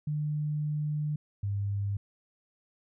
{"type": "tone pair in turn", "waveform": "sine", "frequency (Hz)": [150, 100.55], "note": ["D3", "G2"], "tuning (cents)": [37, 44], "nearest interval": "perfect fifth", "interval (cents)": 693, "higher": "first", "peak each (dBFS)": -28, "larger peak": "neither", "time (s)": [[0.07, 1.16], [1.43, 1.97]], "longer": "first", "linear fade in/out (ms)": 5, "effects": []}